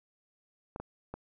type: clicks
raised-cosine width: 1 ms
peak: -25 dBFS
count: 3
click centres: 0.761 / 0.8 / 1.14 s
effects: none